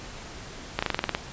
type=slowing click train; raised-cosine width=0.3 ms; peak=-8 dBFS; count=9; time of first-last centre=0.79-1.149 s; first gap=35 ms; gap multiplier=1.07; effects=pink hiss -41 dBFS RMS until 1.32 s + resampled to 16000 Hz